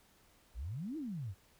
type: exponential two-way sweep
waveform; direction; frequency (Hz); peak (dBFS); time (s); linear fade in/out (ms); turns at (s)
sine; up then down; 49.65 to 333.2 to 83.8; -38; 0.54-1.35; 50; 0.97
effects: pink hiss -67 dBFS RMS until 1.59 s